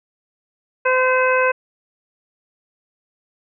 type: harmonic tone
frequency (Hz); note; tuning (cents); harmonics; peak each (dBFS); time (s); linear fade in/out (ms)
513; C5; -34; 1 / 2 / 3 / 4 / 5; -17 / -20 / -20 / -28 / -23; 0.85-1.52; 10
effects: none